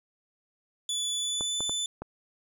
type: tone with pitch glide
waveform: 25% pulse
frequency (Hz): 3456 to 3506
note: A7 to A7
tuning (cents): -32 to -7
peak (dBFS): -24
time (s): 0.89-1.86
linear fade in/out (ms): 2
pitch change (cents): +25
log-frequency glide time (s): 1.13-1.59
type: clicks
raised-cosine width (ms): 1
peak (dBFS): -22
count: 4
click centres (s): 1.409 / 1.606 / 1.695 / 2.02
effects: none